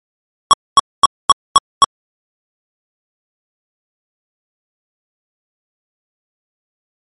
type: tone bursts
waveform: square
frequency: 1113 Hz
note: C#6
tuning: 7 cents sharp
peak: -3 dBFS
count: 6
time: 0.51-1.842 s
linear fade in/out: 0 ms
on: 22 ms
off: 240 ms
effects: MP3 48 kbps